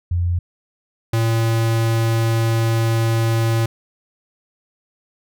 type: tone pair in turn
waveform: sine / square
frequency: 87.31 / 113.86 Hz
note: F2 / A#2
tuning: 0 / -40 cents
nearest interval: perfect fourth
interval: 460 cents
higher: second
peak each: -16 dBFS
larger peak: neither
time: 0.11-0.39 / 1.13-3.66 s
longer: second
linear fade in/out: 5 ms
effects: none